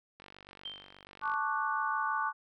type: click train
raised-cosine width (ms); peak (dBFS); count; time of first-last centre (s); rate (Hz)
0.3; -34; 56; 0.2-1.339; 48.3
type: tone with exponential decay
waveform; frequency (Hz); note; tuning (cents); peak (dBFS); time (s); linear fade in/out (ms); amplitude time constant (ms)
sine; 3151; G7; +8; -36; 0.65-1.04; 5; 84
type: chord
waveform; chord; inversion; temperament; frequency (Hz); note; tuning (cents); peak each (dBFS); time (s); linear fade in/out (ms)
sine; D major seventh; second; equal; 880 / 1108.7 / 1174.7 / 1480; A5 / C#6 / D6 / F#6; 0 / 0 / 0 / 0; -35; 1.21-2.33; 50
effects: none

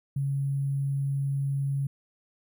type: tone with sample-and-hold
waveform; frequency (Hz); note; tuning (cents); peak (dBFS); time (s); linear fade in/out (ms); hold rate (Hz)
sine; 138.59; C#3; 0; -25; 0.16-1.87; 5; 11025
effects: none

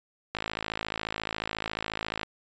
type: click train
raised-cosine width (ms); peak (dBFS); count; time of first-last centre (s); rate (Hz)
0.3; -14; 103; 0.35-2.232; 54.2
effects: resampled to 16000 Hz

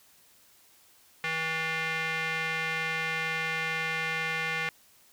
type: tone with band-pass filter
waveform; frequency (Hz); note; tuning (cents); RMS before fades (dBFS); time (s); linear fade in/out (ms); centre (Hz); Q
square; 161.1; E3; -39; -31; 1.24-4.69; 0; 2100; 2.7
effects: white hiss -60 dBFS RMS until 5.12 s

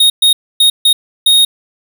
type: tone bursts at uneven times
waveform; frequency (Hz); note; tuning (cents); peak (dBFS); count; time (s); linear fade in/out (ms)
square; 3729; A#7; 0; -6; 5; 0-0.1 / 0.22-0.33 / 0.6-0.7 / 0.85-0.93 / 1.26-1.45; 5
effects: none

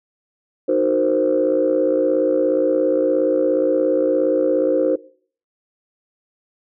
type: chord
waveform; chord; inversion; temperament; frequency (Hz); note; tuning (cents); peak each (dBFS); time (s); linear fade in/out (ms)
sine; C half-diminished seventh; first; equal with one note detuned; 308.1 / 370 / 466.2 / 523.3; Eb4 / Gb4 / Bb4 / C5; -17 / 0 / 0 / 0; -21 / -21 / -21 / -17; 0.68-4.96; 10
effects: noise-tail reverb RT60 0.5 s tail -20 dB re dry + tanh soft clip ceiling -7 dBFS

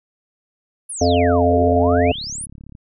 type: exponential two-way sweep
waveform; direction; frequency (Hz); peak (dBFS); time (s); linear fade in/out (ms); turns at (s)
sine; down then up; 10900 to 342.5 to 10900; -26; 0.89-2.46; 10; 1.6
type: harmonic tone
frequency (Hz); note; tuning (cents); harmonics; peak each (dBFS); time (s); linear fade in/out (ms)
87.31; F2; 0; 1 / 3 / 5 / 7 / 8; -19 / -19 / -19 / -19 / -19; 1.01-2.12; 5
type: click train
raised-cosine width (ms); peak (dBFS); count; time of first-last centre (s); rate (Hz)
5; -27; 42; 1.59-2.751; 35.3
effects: none

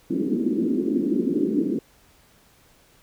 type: band-pass noise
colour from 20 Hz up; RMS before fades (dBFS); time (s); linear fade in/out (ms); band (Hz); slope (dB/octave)
white; -23; 0.1-1.79; 5; 200 to 360; 48
effects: pink hiss -57 dBFS RMS until 3.02 s

